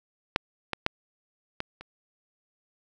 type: clicks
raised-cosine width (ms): 0.3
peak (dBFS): -6 / -12 / -7 / -14 / -26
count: 5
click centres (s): 0.361 / 0.733 / 0.864 / 1.604 / 1.81
effects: none